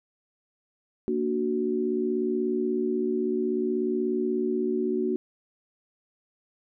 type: chord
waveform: sine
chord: Bb augmented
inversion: none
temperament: equal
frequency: 233.1 / 293.7 / 370 Hz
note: Bb3 / D4 / F#4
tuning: 0 / 0 / 0 cents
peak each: -29 / -31 / -26 dBFS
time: 1.08-5.16 s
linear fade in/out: 0 ms
effects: none